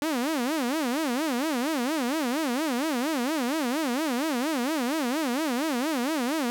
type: tone with vibrato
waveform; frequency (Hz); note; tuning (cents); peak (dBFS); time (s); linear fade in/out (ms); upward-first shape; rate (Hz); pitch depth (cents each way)
sawtooth; 277.2; C#4; 0; -21; 0.02-6.5; 0; sine; 4.3; 280
effects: 10-bit